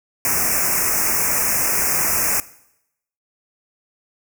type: band-stop noise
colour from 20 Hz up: white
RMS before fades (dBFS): -19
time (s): 0.25-2.4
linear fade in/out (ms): 0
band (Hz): 2600 to 5200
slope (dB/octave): 96
effects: noise-tail reverb RT60 0.8 s tail -19 dB re dry